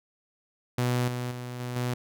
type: tone with level steps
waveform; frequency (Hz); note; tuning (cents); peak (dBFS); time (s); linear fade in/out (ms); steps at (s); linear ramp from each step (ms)
sawtooth; 123.47; B2; 0; -20 / -26 / -31 / -28 / -23; 0.78-1.94; 5; 1.08 / 1.31 / 1.6 / 1.76; 2
effects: none